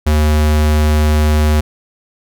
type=tone; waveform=square; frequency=76 Hz; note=D#2; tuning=40 cents flat; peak=-10 dBFS; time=0.06-1.61 s; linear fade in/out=10 ms; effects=none